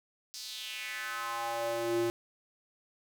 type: tone with high-pass filter sweep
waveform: square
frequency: 116.54 Hz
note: A#2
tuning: in tune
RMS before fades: -35 dBFS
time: 0.34-2.1 s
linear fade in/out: 0 ms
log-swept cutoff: 5200 to 280 Hz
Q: 3.2
effects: none